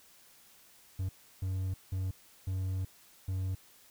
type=tone bursts at uneven times; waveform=triangle; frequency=93.9 Hz; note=F#2; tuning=26 cents sharp; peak=-29 dBFS; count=5; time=0.99-1.09 / 1.42-1.74 / 1.92-2.11 / 2.47-2.85 / 3.28-3.55 s; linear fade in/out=5 ms; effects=white hiss -60 dBFS RMS until 3.9 s